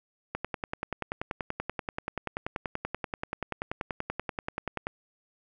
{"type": "click train", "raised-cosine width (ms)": 0.5, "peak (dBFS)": -16, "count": 48, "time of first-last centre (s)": [0.35, 4.869], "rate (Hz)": 10.4, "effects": []}